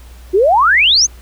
sine exponential sweep, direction up, 347.2 to 6645 Hz, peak -7 dBFS, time 0.33-1.07 s, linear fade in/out 20 ms, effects added 60 Hz sine -34 dBFS peak until 1.21 s + pink hiss -45 dBFS RMS until 1.21 s

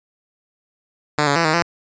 5% pulse tone with pitch steps, 149.1 / 142.2 / 167.5 / 156.3 / 170.4 Hz, D3 / C#3 / E3 / D#3 / F3, +27 / +45 / +28 / +8 / -42 cents, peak -4 dBFS, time 1.18-1.625 s, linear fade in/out 5 ms, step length 89 ms, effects resampled to 16000 Hz

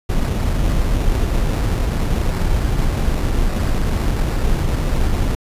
brown noise with sample-and-hold, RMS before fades -17 dBFS, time 0.09-5.35 s, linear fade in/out 5 ms, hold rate 3150 Hz, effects resampled to 32000 Hz

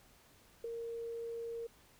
sine tone with ADSR envelope, 463.4 Hz, A#4, 10 cents flat, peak -35 dBFS, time 0.64-1.67 s, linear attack 4 ms, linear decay 11 ms, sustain -4 dB, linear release 7 ms, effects pink hiss -64 dBFS RMS until 1.99 s

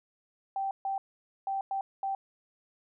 sine tone bursts at uneven times, 780 Hz, G5, 9 cents flat, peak -29 dBFS, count 5, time 0.56-0.71 / 0.85-0.98 / 1.47-1.61 / 1.71-1.81 / 2.03-2.15 s, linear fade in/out 2 ms, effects none

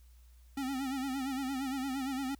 square tone with vibrato, 267.1 Hz, C4, 36 cents sharp, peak -34 dBFS, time 0.57-2.35 s, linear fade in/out 5 ms, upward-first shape sine, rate 8.7 Hz, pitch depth 82 cents each way, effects added 60 Hz sine -55 dBFS peak until 2.39 s + white hiss -70 dBFS RMS until 2.39 s

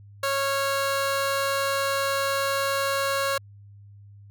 20% pulse tone pair together, 550 / 1383.4 Hz, C#5 / F6, -14 / -17 cents, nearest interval octave + major third, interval 1597 cents, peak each -19 / -26 dBFS, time 0.23-3.38 s, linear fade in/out 5 ms, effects added 101 Hz sine -45 dBFS peak until 4.3 s

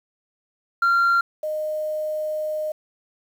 sine tone pair in turn, 1381 / 615.2 Hz, F6 / D#5, -20 / -20 cents, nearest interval octave + major second, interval 1400 cents, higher first, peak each -13 / -23 dBFS, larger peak first, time 0.82-1.21 / 1.43-2.72 s, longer second, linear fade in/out 5 ms, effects tanh soft clip ceiling -14 dBFS + 8-bit

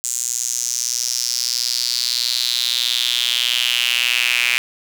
square tone with high-pass filter sweep, 60.8 Hz, B1, 26 cents flat, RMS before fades -20 dBFS, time 0.04-4.58 s, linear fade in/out 0 ms, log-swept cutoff 7300 to 2400 Hz, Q 4.8, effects none

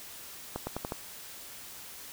accelerating click train, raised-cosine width 1 ms, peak -19 dBFS, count 5, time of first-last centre 0.56-0.921 s, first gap 110 ms, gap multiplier 0.87, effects white hiss -46 dBFS RMS until 2.12 s

